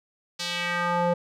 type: tone with band-pass filter sweep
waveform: square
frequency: 174.61 Hz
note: F3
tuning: in tune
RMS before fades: -26 dBFS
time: 0.39-1.14 s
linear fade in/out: 10 ms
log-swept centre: 4800 to 570 Hz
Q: 1.8
effects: none